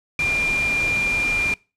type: tone in noise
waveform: sine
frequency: 2395 Hz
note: D7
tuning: 33 cents sharp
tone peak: -19 dBFS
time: 0.19-1.54 s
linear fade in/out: 2 ms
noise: pink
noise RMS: -30 dBFS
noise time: 0.19-1.54 s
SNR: +8 dB
effects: noise-tail reverb RT60 0.3 s tail -23 dB re dry + low-pass 8000 Hz 12 dB/octave